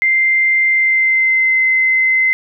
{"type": "tone with pitch glide", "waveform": "sine", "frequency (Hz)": [2090, 2059], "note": ["C7", "C7"], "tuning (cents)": [-2, -28], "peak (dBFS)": -10, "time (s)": [0.02, 2.33], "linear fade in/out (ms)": 0, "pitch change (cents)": -26, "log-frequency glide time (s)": [0.68, 1.65], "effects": []}